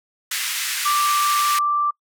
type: band-pass noise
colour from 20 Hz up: pink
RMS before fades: -25 dBFS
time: 0.31-1.59 s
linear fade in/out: 5 ms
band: 1600 to 15000 Hz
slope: 24 dB/octave
type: tone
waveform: sine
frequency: 1174.7 Hz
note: D6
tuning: in tune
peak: -17 dBFS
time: 0.85-1.91 s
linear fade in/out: 10 ms
effects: noise-tail reverb RT60 0.1 s tail -26 dB re dry